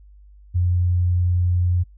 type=tone; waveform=sine; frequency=88.9 Hz; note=F2; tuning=31 cents sharp; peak=-16 dBFS; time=0.54-1.84 s; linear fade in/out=20 ms; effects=noise-tail reverb RT60 0.1 s tail -24 dB re dry + added 50 Hz sine -44 dBFS peak until 1.97 s